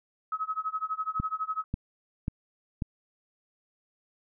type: tone with tremolo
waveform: sine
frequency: 1280 Hz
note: D#6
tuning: 49 cents sharp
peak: -26 dBFS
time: 0.32-1.64 s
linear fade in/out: 2 ms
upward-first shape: sine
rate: 12 Hz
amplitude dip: 95%
type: click train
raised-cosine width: 5 ms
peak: -17 dBFS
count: 4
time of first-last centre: 1.2-2.822 s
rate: 1.85 Hz
effects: none